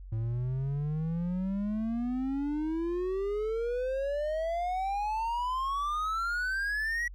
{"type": "exponential sweep", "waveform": "triangle", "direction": "up", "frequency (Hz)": [109.4, 1940], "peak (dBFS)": -27, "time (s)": [0.12, 7.08], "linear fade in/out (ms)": 5, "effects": ["added 46 Hz sine -42 dBFS peak until 7.14 s"]}